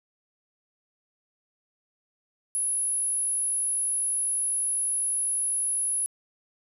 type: tone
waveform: sine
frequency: 10548 Hz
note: E9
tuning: in tune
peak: -23 dBFS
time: 2.55-6.06 s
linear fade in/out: 0 ms
effects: tanh soft clip ceiling -21 dBFS + 9-bit